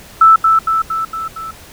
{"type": "tone with echo", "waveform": "sine", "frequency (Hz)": 1318.5, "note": "E6", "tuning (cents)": 0, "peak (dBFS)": -3, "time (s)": [0.21, 0.36], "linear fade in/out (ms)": 5, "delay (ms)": 230, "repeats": 5, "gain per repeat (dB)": -4, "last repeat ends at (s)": 1.51, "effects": ["pink hiss -38 dBFS RMS until 1.72 s"]}